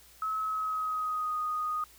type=tone with pitch glide; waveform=sine; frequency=1289 to 1240.1 Hz; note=E6 to D#6; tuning=-39 to -6 cents; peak=-29 dBFS; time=0.22-1.84 s; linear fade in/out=2 ms; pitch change=-67 cents; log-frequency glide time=0.38-1.37 s; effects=added 60 Hz sine -63 dBFS peak until 1.98 s + white hiss -57 dBFS RMS until 1.98 s